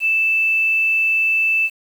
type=tone with quantisation; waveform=sine; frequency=2641 Hz; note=E7; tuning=3 cents sharp; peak=-14 dBFS; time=0-1.7 s; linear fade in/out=50 ms; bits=7; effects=none